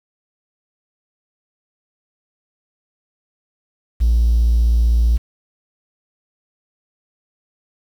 triangle tone, 57.8 Hz, A#1, 14 cents flat, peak -8 dBFS, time 4-5.18 s, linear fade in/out 20 ms, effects tanh soft clip ceiling -7 dBFS + 7-bit

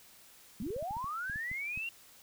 sine linear sweep, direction up, 181.5 to 2794 Hz, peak -35 dBFS, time 0.6-1.89 s, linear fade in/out 2 ms
clicks, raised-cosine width 5 ms, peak -34 dBFS, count 12, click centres 0.623 / 0.666 / 0.705 / 0.764 / 0.826 / 0.909 / 0.968 / 1.043 / 1.298 / 1.359 / 1.515 / 1.775 s
effects white hiss -58 dBFS RMS until 2.22 s

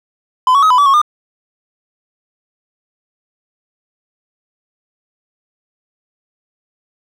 triangle tone with pitch steps, 1016 / 1121 / 1268 / 1000 / 1148 / 1095 / 1209 Hz, B5 / C#6 / D#6 / B5 / D6 / C#6 / D6, +49 / +19 / +32 / +21 / -40 / -22 / +50 cents, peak -5 dBFS, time 0.47-1.016 s, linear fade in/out 2 ms, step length 78 ms, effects none

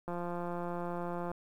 click train, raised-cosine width 1 ms, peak -25 dBFS, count 216, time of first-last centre 0.08-1.316 s, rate 174 Hz, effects 10-bit

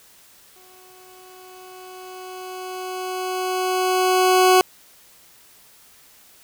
20% pulse tone with exponential growth, 370 Hz, F#4, in tune, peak -6 dBFS, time 0.56-4.61 s, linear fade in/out 0 ms, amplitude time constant 880 ms, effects white hiss -51 dBFS RMS until 6.43 s

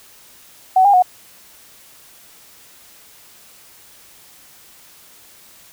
sine tone with pitch steps, 751 / 807 / 731 Hz, F#5 / G#5 / F#5, +26 / -50 / -21 cents, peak -8 dBFS, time 0.76-1.024 s, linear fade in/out 5 ms, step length 88 ms, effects white hiss -46 dBFS RMS until 5.72 s

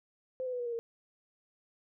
sine tone with pitch steps, 516 / 504.8 / 493.8 / 483.1 / 472.6 / 462.4 Hz, C5 / B4 / B4 / B4 / A#4 / A#4, -24 / +38 / 0 / -38 / +24 / -14 cents, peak -33 dBFS, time 0.4-0.79 s, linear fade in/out 0 ms, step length 65 ms, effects none

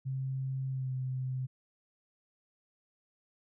sine tone with pitch glide, 132.8 to 129.54 Hz, C3 to C3, +26 to -17 cents, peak -32 dBFS, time 0.05-1.47 s, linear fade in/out 20 ms, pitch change -43 cents, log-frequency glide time 0.69-0.92 s, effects none

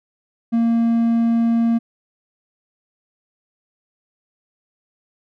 triangle tone, 231.1 Hz, A#3, 15 cents flat, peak -12 dBFS, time 0.52-1.79 s, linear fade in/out 20 ms, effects none

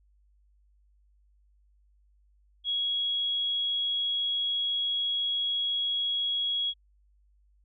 sine tone, 3322 Hz, G#7, in tune, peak -26 dBFS, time 2.64-6.74 s, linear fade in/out 50 ms, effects added 50 Hz sine -61 dBFS peak until 7.64 s

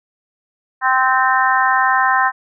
harmonic tone, 259.8 Hz, C4, 12 cents flat, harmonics 3 / 4 / 5 / 6 / 7, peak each -18 / -16 / -21 / -19 / -19 dBFS, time 0.81-2.32 s, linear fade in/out 50 ms, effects none

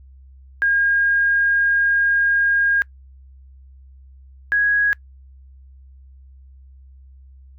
sine tone pair in turn, 1622 / 1657 Hz, G#6 / G#6, -41 / -4 cents, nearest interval unison, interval 37 cents, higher second, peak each -14 dBFS, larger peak neither, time 0.62-2.82 / 4.52-4.93 s, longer first, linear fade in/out 0 ms, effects noise-tail reverb RT60 0.1 s tail -24 dB re dry + added 66 Hz sine -42 dBFS peak until 7.58 s

